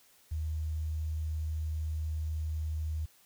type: tone with quantisation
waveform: sine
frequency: 78.1 Hz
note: D#2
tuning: 7 cents sharp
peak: -31 dBFS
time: 0.31-3.06 s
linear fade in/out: 10 ms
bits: 10
effects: white hiss -63 dBFS RMS until 3.25 s